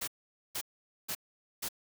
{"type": "noise bursts", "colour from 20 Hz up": "white", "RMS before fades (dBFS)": -36, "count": 4, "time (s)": [0.01, 1.688], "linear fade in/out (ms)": 10, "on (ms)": 67, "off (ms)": 470, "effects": []}